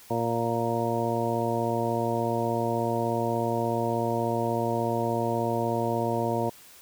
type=harmonic tone; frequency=116.54 Hz; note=A#2; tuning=in tune; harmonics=1 / 2 / 3 / 4 / 5 / 6 / 8; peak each=-32 / -32 / -32 / -32 / -32 / -32 / -32 dBFS; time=0.1-6.5 s; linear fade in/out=10 ms; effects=white hiss -51 dBFS RMS until 6.81 s